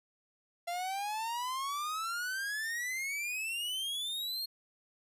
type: exponential sweep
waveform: 45% pulse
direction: up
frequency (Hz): 683 to 4300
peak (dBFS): -34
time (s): 0.67-4.46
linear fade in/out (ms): 10
effects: resampled to 32000 Hz